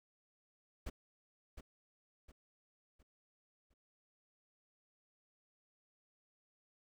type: noise with echo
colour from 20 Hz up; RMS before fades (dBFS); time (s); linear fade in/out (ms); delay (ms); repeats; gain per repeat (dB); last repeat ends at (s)
brown; -41; 0.86-0.9; 10; 710; 4; -8; 3.74
effects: none